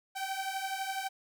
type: beating tone pair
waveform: sawtooth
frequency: 767 / 779 Hz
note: G5 / G5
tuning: -38 / -11 cents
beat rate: 12 Hz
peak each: -33 / -33 dBFS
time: 0.15-1.09 s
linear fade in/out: 20 ms
effects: none